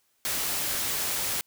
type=noise; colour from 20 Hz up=white; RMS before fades=-29 dBFS; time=0.25-1.41 s; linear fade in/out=0 ms; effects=white hiss -70 dBFS RMS until 1.46 s